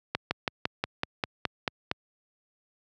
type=slowing click train; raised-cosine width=0.3 ms; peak=-10 dBFS; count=10; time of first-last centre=0.15-1.914 s; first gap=160 ms; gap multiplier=1.05; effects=high-pass 80 Hz 12 dB/octave